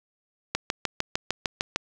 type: click train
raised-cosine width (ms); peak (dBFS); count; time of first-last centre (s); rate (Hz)
0.2; -7; 9; 0.55-1.76; 6.61
effects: none